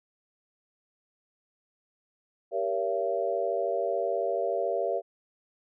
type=chord; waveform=sine; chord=G diminished seventh; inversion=none; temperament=just; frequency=392 / 470.4 / 564.5 / 677.4 Hz; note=G4 / Bb4 / Db5 / Fb5; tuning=0 / +16 / +31 / +47 cents; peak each=-33 / -32 / -31 / -30 dBFS; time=2.51-5.02 s; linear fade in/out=50 ms; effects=none